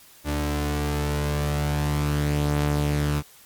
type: tone pair together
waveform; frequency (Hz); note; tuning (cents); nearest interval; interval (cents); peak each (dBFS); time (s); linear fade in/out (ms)
sawtooth; 73.31 / 146.83; D2 / D3; -3 / 0; octave; 1203; -21; 0.24-3.23; 50
effects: white hiss -51 dBFS RMS until 3.45 s + MP3 96 kbps